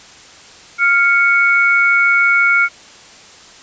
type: tone pair together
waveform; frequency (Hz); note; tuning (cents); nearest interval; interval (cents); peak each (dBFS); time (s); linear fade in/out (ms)
sine; 1396.9 / 2217; F6 / C#7; 0 / 0; minor sixth; 800; -12; 0.78-2.69; 50
effects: white hiss -40 dBFS RMS until 3.62 s + resampled to 16000 Hz